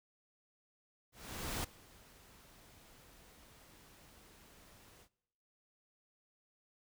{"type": "noise with ADSR envelope", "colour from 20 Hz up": "pink", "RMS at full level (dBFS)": -38, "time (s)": [1.12, 5.09], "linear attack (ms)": 520, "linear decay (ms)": 7, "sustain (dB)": -23, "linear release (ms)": 74, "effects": ["noise-tail reverb RT60 1.0 s tail -23 dB re dry"]}